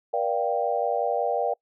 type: chord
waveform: sine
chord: G minor seventh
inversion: first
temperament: equal with one note detuned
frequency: 477.3 / 587.3 / 698.5 / 784 Hz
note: Bb4 / D5 / F5 / G5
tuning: +41 / 0 / 0 / 0 cents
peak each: -28 dBFS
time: 0.13-1.54 s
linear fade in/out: 10 ms
effects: noise-tail reverb RT60 0.1 s tail -26 dB re dry